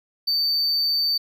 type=tone; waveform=triangle; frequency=4577 Hz; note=D8; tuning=45 cents flat; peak=-18 dBFS; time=0.27-1.18 s; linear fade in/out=10 ms; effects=none